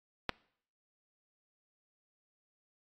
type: clicks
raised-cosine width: 0.3 ms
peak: -14 / -26 dBFS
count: 2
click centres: 0.293 / 0.297 s
effects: noise-tail reverb RT60 0.6 s tail -23 dB re dry + AAC 48 kbps